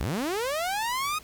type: linear sweep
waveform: sawtooth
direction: up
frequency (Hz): 38.89 to 1266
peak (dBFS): -23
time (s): 0-1.19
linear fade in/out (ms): 10
effects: pink hiss -50 dBFS RMS until 1.23 s